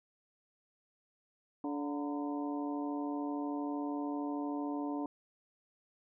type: harmonic tone with a mistuned harmonic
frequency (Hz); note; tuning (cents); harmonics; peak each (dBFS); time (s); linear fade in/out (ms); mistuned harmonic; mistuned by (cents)
144.7; D3; -25; 2 / 3 / 4 / 5 / 6 / 7; -35 / -46 / -47 / -45 / -46 / -49; 1.64-5.06; 2; 6; +100
effects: none